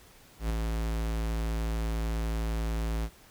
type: tone with ADSR envelope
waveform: square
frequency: 55.4 Hz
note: A1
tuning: 13 cents sharp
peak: -26 dBFS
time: 0.39-3.1 s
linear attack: 110 ms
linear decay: 4 ms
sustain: -3 dB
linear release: 63 ms
effects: pink hiss -56 dBFS RMS until 3.3 s